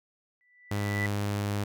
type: tone with exponential growth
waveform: sine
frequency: 1975.5 Hz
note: B6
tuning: in tune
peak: -27 dBFS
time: 0.41-1.06 s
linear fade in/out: 0 ms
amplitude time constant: 140 ms
type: tone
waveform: sawtooth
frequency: 102.1 Hz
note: G#2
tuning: 29 cents flat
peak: -24 dBFS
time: 0.71-1.64 s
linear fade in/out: 5 ms
effects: none